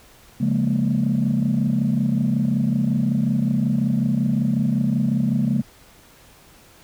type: chord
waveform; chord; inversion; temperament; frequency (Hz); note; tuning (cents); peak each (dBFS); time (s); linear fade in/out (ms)
sine; Bb minor seventh; first; equal; 138.59 / 174.61 / 207.7 / 233.1; Db3 / F3 / Ab3 / Bb3; 0 / 0 / 0 / 0; -22 / -26 / -21 / -21; 0.4-5.62; 10
effects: tanh soft clip ceiling -11 dBFS + pink hiss -50 dBFS RMS until 6.83 s